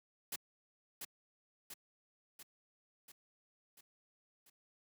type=noise with echo; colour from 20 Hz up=white; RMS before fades=-41 dBFS; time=0.32-0.36 s; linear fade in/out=5 ms; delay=690 ms; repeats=6; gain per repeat=-4 dB; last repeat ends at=4.5 s; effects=high-pass 150 Hz 12 dB/octave